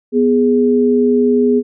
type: tone pair together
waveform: sine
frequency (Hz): 246.8 / 415.3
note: B3 / G#4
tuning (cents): -1 / 0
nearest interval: major sixth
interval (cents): 901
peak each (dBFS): -12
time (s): 0.12-1.63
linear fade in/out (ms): 50
effects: none